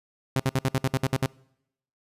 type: tone bursts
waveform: sawtooth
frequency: 132.6 Hz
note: C3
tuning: 23 cents sharp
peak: -17 dBFS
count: 10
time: 0.36-1.26 s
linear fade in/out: 2 ms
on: 36 ms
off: 60 ms
effects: noise-tail reverb RT60 0.8 s tail -25 dB re dry + resampled to 32000 Hz